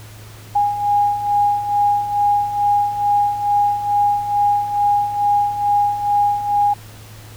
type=beating tone pair; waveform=sine; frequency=818 / 820.3 Hz; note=G#5 / G#5; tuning=-26 / -22 cents; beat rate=2.3 Hz; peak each=-21 / -15 dBFS; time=0.55-6.74 s; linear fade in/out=10 ms; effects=added 107 Hz sine -37 dBFS peak until 7.36 s + pink hiss -42 dBFS RMS until 7.36 s